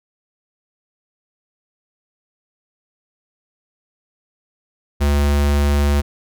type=tone; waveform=square; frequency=71.9 Hz; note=D2; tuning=36 cents flat; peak=-14 dBFS; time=5-6.02 s; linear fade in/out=20 ms; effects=none